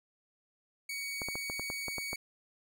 sawtooth tone, 2245 Hz, C#7, 21 cents sharp, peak -33 dBFS, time 0.89-2.16 s, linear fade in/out 5 ms
clicks, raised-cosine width 1 ms, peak -25 dBFS, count 9, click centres 1.218 / 1.286 / 1.355 / 1.499 / 1.596 / 1.701 / 1.883 / 1.983 / 2.131 s
effects none

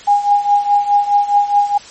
sine tone with tremolo, 817 Hz, G#5, 29 cents flat, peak -6 dBFS, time 0.07-1.78 s, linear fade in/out 10 ms, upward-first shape triangle, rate 4.8 Hz, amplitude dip 85%, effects white hiss -37 dBFS RMS until 1.9 s + MP3 32 kbps

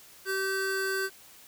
square tone pair together, 385.5 / 1542 Hz, G4 / G6, -29 / -29 cents, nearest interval 2 octaves, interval 2400 cents, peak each -32 / -31 dBFS, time 0.25-1.1 s, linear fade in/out 50 ms, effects white hiss -53 dBFS RMS until 1.47 s

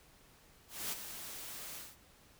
white noise with ADSR envelope, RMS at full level -37 dBFS, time 0.68-1.97 s, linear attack 240 ms, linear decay 22 ms, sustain -9 dB, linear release 200 ms, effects pink hiss -63 dBFS RMS until 2.39 s

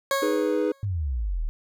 20% pulse tone with exponential decay, 548 Hz, C#5, 20 cents flat, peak -15 dBFS, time 0.11-0.85 s, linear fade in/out 1 ms, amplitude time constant 160 ms
triangle chord, G# minor, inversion second, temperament equal, 311.1 / 415.3 / 493.9 Hz, D#4 / G#4 / B4, 0 / 0 / 0 cents, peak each -24 dBFS, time 0.22-0.72 s, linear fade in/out 5 ms
sine exponential sweep, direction down, 107 to 34.8 Hz, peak -24 dBFS, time 0.83-1.49 s, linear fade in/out 0 ms
effects none

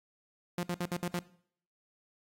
sawtooth tone bursts, 176.1 Hz, F3, 15 cents sharp, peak -27 dBFS, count 6, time 0.58-1.191 s, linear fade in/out 2 ms, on 51 ms, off 61 ms, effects noise-tail reverb RT60 0.6 s tail -19 dB re dry + AAC 48 kbps

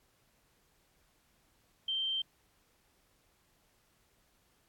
sine tone, 3136 Hz, G7, in tune, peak -31 dBFS, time 1.88-2.22 s, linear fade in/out 5 ms, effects pink hiss -71 dBFS RMS until 4.68 s + AAC 64 kbps

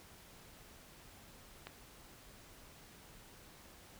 click, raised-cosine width 0.3 ms, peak -29 dBFS, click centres 1.67 s, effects pink hiss -58 dBFS RMS until 3.99 s

